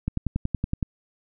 click train, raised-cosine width 5 ms, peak -12 dBFS, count 9, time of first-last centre 0.08-0.828 s, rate 10.7 Hz, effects none

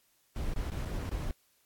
brown noise with dropouts, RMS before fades -34 dBFS, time 0.36-1.31 s, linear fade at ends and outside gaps 1 ms, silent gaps 0.536-0.561 / 0.701-0.718 / 0.85-0.855 / 1.093-1.114 s, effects white hiss -70 dBFS RMS until 1.65 s + AAC 64 kbps

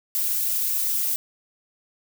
violet noise with flanger, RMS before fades -24 dBFS, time 0.15-1.16 s, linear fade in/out 0 ms, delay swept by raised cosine 1.2 to 7 ms, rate 2.8 Hz, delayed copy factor -0.65, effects none

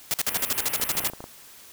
white noise bursts, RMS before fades -24 dBFS, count 13, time 0.11-1.074 s, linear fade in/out 0 ms, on 28 ms, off 50 ms
white band-stop noise, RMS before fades -33 dBFS, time 0.28-1.1 s, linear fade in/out 5 ms, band 3000 to 10000 Hz, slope 48 dB/octave
clicks, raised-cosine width 1 ms, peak -23 dBFS, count 11, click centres 0.799 / 0.835 / 0.904 / 0.953 / 1.004 / 1.039 / 1.069 / 1.099 / 1.135 / 1.205 / 1.241 s
effects white hiss -48 dBFS RMS until 1.72 s

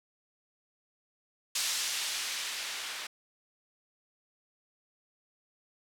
violet noise with low-pass filter sweep, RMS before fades -35 dBFS, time 1.55-3.07 s, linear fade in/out 5 ms, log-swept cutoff 4700 to 2200 Hz, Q 0.72, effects none

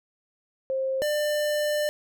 sine / square tone pair in turn, 530 / 596.5 Hz, C5 / D5, +22 / +27 cents, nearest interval major second, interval 205 cents, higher second, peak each -24 dBFS, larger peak neither, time 0.7-1.02 / 1.02-1.89 s, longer second, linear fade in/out 0 ms, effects none

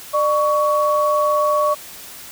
sine tone pair together, 599 / 1121 Hz, D5 / C#6, +34 / +19 cents, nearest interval major seventh, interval 1085 cents, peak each -17 dBFS, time 0.13-1.75 s, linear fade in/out 20 ms, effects white hiss -37 dBFS RMS until 2.31 s

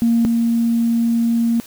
sine tone pair in turn, 232 / 232 Hz, A#3 / A#3, -8 / -8 cents, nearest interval unison, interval 0 cents, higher neither, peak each -11 / -13 dBFS, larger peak first, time 0.02-0.25 / 0.25-1.6 s, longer second, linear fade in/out 0 ms, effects tanh soft clip ceiling -7 dBFS + white hiss -41 dBFS RMS until 1.66 s

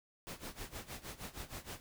pink noise with tremolo, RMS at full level -44 dBFS, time 0.27-1.8 s, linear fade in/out 0 ms, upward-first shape sine, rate 6.4 Hz, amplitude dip 85%, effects none

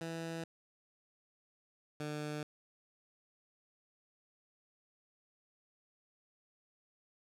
15% pulse tone pair in turn, 164.81 / 149.97 Hz, E3 / D3, 0 / +37 cents, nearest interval major second, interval 163 cents, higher first, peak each -33 / -32 dBFS, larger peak second, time 0.01-0.44 / 2-2.43 s, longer neither, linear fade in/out 2 ms, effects low-pass 10000 Hz 12 dB/octave

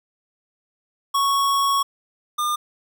square tone pair in turn, 1108.7 / 1206.5 Hz, C#6 / D6, 0 / +46 cents, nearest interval minor second, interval 146 cents, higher second, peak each -18 / -21 dBFS, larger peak first, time 1.14-1.83 / 2.38-2.56 s, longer first, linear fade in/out 10 ms, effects none

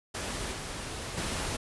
pink noise with level steps, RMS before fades -35 / -38 / -33 dBFS, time 0.14-1.57 s, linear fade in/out 10 ms, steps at 0.52 / 1.17 s, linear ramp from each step 10 ms, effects resampled to 24000 Hz

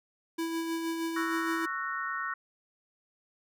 square tone with tremolo, 329.6 Hz, E4, in tune, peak -30 dBFS, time 0.38-1.66 s, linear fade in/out 10 ms, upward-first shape sine, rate 6.4 Hz, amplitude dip 35%
sine chord, F# dominant seventh, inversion second, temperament just, 1110 / 1332 / 1480 / 1850 Hz, C#6 / E6 / F#6 / A#6, +2 / +18 / 0 / -14 cents, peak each -37 dBFS, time 1.16-2.34 s, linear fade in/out 5 ms
effects none

